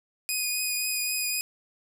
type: tone with vibrato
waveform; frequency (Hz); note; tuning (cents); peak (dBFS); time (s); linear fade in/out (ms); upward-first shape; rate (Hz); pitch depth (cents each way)
10% pulse; 2484; D#7; -3; -18; 0.29-1.41; 0; triangle; 3.8; 18
effects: none